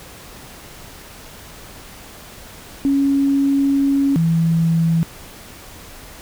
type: tone pair in turn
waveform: sine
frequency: 277.2 / 164.82 Hz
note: C#4 / E3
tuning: 0 / 0 cents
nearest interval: major sixth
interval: 900 cents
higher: first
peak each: -13 dBFS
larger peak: neither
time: 2.85-4.16 / 4.16-5.03 s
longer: first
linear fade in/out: 0 ms
effects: pink hiss -39 dBFS RMS until 6.21 s